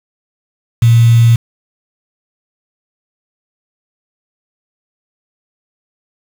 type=tone with quantisation; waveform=sine; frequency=116.54 Hz; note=A#2; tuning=in tune; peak=-4 dBFS; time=0.82-1.36 s; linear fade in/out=5 ms; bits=4; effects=none